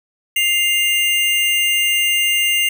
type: tone pair together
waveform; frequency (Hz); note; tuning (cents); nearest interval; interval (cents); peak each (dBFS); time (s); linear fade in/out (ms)
square; 2098 / 2800; C7 / F7; +4 / +4; perfect fourth; 500; -20 / -16; 0.36-2.69; 5
effects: none